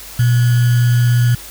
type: tone with sample-and-hold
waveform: sine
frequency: 120.6 Hz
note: B2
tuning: 41 cents flat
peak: -9 dBFS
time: 0.19-1.35 s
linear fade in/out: 5 ms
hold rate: 1575 Hz
effects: added 50 Hz sine -41 dBFS peak until 1.5 s + white hiss -34 dBFS RMS until 1.5 s